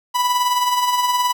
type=tone with tremolo; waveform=45% pulse; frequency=987.8 Hz; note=B5; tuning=in tune; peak=-14 dBFS; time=0.14-1.33 s; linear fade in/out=20 ms; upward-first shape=sine; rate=19 Hz; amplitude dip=45%; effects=none